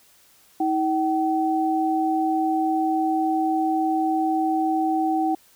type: tone pair together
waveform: sine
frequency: 319.5 / 763 Hz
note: D#4 / G5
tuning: +46 / -47 cents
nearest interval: octave + minor third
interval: 1507 cents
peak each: -22 dBFS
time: 0.6-5.35 s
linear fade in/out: 5 ms
effects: white hiss -56 dBFS RMS until 5.55 s